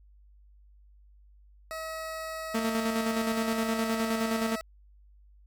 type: tone with pitch glide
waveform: 20% pulse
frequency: 641 to 647.7 Hz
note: E5 to E5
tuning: -49 to -31 cents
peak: -30 dBFS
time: 1.71-4.61 s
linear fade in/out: 0 ms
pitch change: +18 cents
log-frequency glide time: 3.2-3.88 s
type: tone with tremolo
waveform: sawtooth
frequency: 225.9 Hz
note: A3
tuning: 46 cents sharp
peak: -22 dBFS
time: 2.54-4.56 s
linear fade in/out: 10 ms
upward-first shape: square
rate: 9.6 Hz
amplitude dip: 40%
effects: added 50 Hz sine -54 dBFS peak until 5.46 s